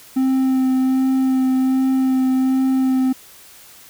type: tone with vibrato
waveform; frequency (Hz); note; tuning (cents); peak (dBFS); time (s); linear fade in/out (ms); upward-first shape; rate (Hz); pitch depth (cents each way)
triangle; 261.6; C4; 0; -12; 0.16-3.13; 10; sine; 1.3; 12
effects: white hiss -44 dBFS RMS until 3.89 s